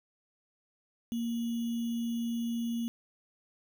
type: tone with sample-and-hold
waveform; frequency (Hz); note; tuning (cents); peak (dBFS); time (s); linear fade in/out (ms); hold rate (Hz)
sine; 233.1; A#3; 0; -30; 1.12-2.88; 0; 3150
effects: none